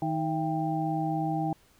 harmonic tone with a mistuned harmonic, 158.1 Hz, D#3, 28 cents sharp, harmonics 1 / 2 / 4 / 5, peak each -31 / -31 / -37 / -31 dBFS, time 0.02-1.53 s, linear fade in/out 2 ms, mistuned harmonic 4, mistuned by +110 cents, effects pink hiss -62 dBFS RMS until 1.79 s

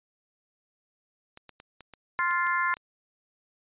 clicks, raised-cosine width 0.2 ms, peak -28 dBFS, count 8, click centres 1.374 / 1.493 / 1.601 / 1.807 / 1.937 / 2.31 / 2.468 / 2.769 s
harmonic tone, 349.2 Hz, F4, in tune, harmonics 3 / 4 / 5 / 6, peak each -27 / -30 / -29 / -33 dBFS, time 2.19-2.74 s, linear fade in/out 0 ms
effects resampled to 8000 Hz

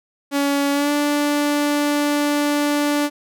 sawtooth tone with pitch glide, 282.2 to 292 Hz, C#4 to D4, +31 to -10 cents, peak -13 dBFS, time 0.31-3.1 s, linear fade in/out 50 ms, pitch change +59 cents, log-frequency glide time 0.72-0.91 s, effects none

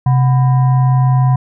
sine tone with frequency modulation, 130.81 Hz, C3, in tune, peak -8 dBFS, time 0.06-1.36 s, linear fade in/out 5 ms, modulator 866 Hz, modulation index 0.35, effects none

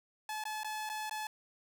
sawtooth tone with dropouts, 860 Hz, A5, 40 cents flat, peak -33 dBFS, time 0.29-1.27 s, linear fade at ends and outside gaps 2 ms, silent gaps 0.439-0.453 / 0.634-0.645 / 0.892-0.898 / 1.096-1.11 s, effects none

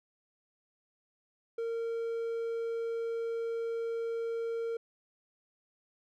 triangle tone, 460 Hz, A#4, 23 cents flat, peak -30 dBFS, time 1.58-4.77 s, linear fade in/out 5 ms, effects none

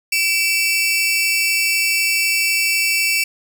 sawtooth tone pair together, 2304 / 2672 Hz, D7 / E7, -34 / +23 cents, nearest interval minor third, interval 257 cents, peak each -15 dBFS, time 0.12-3.24 s, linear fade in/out 5 ms, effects 8-bit

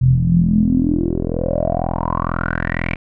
10% pulse tone with low-pass filter sweep, 42.07 Hz, E1, 36 cents sharp, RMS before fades -17 dBFS, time 0.01-2.96 s, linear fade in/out 10 ms, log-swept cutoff 120 to 2400 Hz, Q 9, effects none

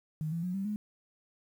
sine tone with pitch steps, 155.56 / 167.69 / 180.77 / 194.86 / 210.1 Hz, D#3 / E3 / F#3 / G3 / G#3, 0 / +30 / -40 / -10 / +20 cents, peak -31 dBFS, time 0.21-0.76 s, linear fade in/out 0 ms, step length 110 ms, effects 10-bit

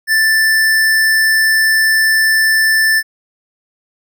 square tone, 1765 Hz, A6, 5 cents sharp, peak -10 dBFS, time 0.07-3.03 s, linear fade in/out 50 ms, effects none

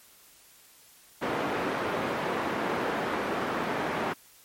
pink band-pass noise, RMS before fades -30 dBFS, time 1.21-4.14 s, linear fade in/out 20 ms, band 260 to 1700 Hz, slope 12 dB/octave, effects white hiss -56 dBFS RMS until 4.44 s + MP3 64 kbps

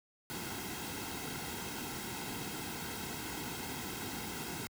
pink noise with comb filter, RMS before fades -41 dBFS, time 0.3-4.67 s, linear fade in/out 0 ms, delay 1.7 ms, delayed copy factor -0.65, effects high-pass 60 Hz 12 dB/octave

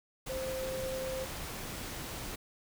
sine tone in noise, 523.3 Hz, C5, in tune, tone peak -35 dBFS, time 0.29-1.25 s, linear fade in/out 10 ms, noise pink, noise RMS -41 dBFS, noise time 0.26-2.36 s, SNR +3 dB, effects none

